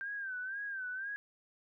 sine tone with vibrato, 1568 Hz, G6, in tune, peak -37 dBFS, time 0.01-1.16 s, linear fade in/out 0 ms, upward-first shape sine, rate 2 Hz, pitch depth 97 cents each way, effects none

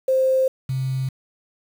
sine tone pair in turn, 524 / 131.61 Hz, C5 / C3, +2 / +11 cents, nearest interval 2 octaves, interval 2391 cents, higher first, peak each -15 / -21 dBFS, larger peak first, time 0.08-0.48 / 0.69-1.09 s, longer neither, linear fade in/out 5 ms, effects 7-bit

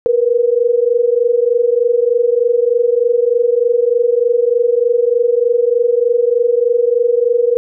sine tone pair together, 466.9 / 490.2 Hz, A#4 / B4, +3 / -13 cents, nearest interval minor second, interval 84 cents, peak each -13 dBFS, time 0.06-7.57 s, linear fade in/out 0 ms, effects none

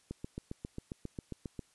click train, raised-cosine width 3 ms, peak -26 dBFS, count 12, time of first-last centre 0.11-1.592 s, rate 7.42 Hz, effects white hiss -68 dBFS RMS until 1.74 s + resampled to 24000 Hz

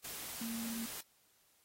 sine tone in noise, 229.1 Hz, A#3, 30 cents flat, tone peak -39 dBFS, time 0.41-0.86 s, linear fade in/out 5 ms, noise white, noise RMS -45 dBFS, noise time 0.04-1.01 s, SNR +3 dB, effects white hiss -71 dBFS RMS until 1.64 s + AAC 48 kbps

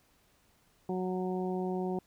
harmonic tone, 184.3 Hz, F#3, 7 cents flat, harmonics 1 / 2 / 3 / 4 / 5, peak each -34 / -34 / -45 / -40 / -46 dBFS, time 0.89-1.99 s, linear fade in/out 2 ms, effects pink hiss -68 dBFS RMS until 2.06 s

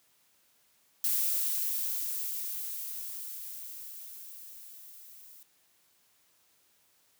violet noise with level ramp, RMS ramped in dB -28 to -53 dBFS, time 1.04-5.43 s, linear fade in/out 2 ms, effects white hiss -68 dBFS RMS until 7.19 s + high-pass 60 Hz 12 dB/octave

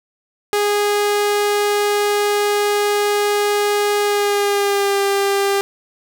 sawtooth tone with pitch glide, 412.3 to 397.6 Hz, G#4 to G4, -13 to +25 cents, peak -11 dBFS, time 0.53-5.61 s, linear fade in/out 0 ms, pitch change -62 cents, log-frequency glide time 4.02-5.01 s, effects none

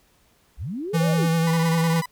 sine linear two-way sweep, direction up then down, 36.82 to 624 to 196 Hz, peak -27 dBFS, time 0.57-1.29 s, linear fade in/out 50 ms, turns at 1.11 s
square tone with vibrato, 164.81 Hz, E3, in tune, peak -19 dBFS, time 0.93-2.02 s, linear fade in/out 20 ms, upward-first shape sine, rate 10 Hz, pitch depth 30 cents each way
30% pulse tone bursts, 992 Hz, B5, 7 cents sharp, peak -26 dBFS, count 10, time 1.47-2.058 s, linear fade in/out 2 ms, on 39 ms, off 22 ms
effects pink hiss -61 dBFS RMS until 2.11 s

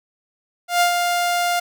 sawtooth tone with ADSR envelope, 702 Hz, F5, 9 cents sharp, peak -9 dBFS, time 0.68-1.6 s, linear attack 130 ms, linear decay 100 ms, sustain -5 dB, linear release 9 ms, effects none

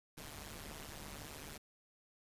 pink noise with amplitude modulation, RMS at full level -45 dBFS, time 0.17-1.58 s, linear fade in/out 10 ms, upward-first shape sine, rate 148 Hz, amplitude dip 95%, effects resampled to 32000 Hz

